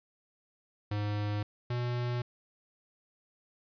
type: tone pair in turn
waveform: square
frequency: 104 / 121.76 Hz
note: G#2 / B2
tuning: +3 / -24 cents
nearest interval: minor third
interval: 273 cents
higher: second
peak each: -31 / -31 dBFS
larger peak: neither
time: 0.91-1.43 / 1.7-2.22 s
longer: neither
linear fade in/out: 5 ms
effects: resampled to 11025 Hz + 11-bit